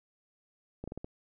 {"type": "slowing click train", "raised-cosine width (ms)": 2, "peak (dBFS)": -26, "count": 5, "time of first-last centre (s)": [0.84, 1.045], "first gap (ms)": 36, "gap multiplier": 1.24, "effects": []}